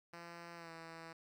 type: tone with pitch glide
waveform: 5% pulse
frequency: 170.5 to 164.31 Hz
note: F3 to E3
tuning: -41 to -5 cents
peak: -38 dBFS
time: 0.13-1.13 s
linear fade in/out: 5 ms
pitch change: -64 cents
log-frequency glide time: 0.56-0.71 s
effects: low-pass 6000 Hz 12 dB/octave + 13-bit